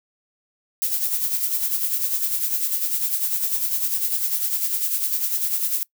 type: noise with tremolo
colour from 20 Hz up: violet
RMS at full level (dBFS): -21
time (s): 0.82-5.83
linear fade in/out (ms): 0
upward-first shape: sine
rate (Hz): 10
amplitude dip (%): 55
effects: noise-tail reverb RT60 0.1 s tail -23 dB re dry